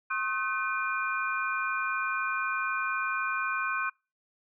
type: tone cluster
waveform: sine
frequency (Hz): 1077 / 1269 / 1521 / 2425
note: C6 / D#6 / F#6 / D#7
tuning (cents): +50 / +34 / +47 / -45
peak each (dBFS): -33 / -36 / -31 / -35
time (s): 0.1-3.9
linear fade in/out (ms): 10
effects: noise-tail reverb RT60 0.3 s tail -26 dB re dry